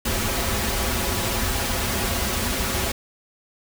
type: noise with comb filter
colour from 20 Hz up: pink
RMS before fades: -24 dBFS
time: 0.05-2.92 s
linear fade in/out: 5 ms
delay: 6.6 ms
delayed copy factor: -0.8
effects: none